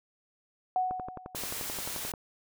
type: tone with exponential decay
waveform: sine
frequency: 740 Hz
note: F#5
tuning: in tune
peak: -23 dBFS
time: 0.76-1.55 s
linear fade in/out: 1 ms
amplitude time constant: 170 ms
type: click train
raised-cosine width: 1 ms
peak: -24 dBFS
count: 15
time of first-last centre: 0.91-2.138 s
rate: 11.4 Hz
type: noise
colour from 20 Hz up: white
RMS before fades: -37 dBFS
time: 1.35-2.12 s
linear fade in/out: 5 ms
effects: none